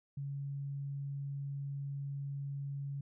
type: tone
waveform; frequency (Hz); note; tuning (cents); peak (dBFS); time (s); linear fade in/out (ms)
sine; 140; C#3; +18; -37; 0.17-3.01; 5
effects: none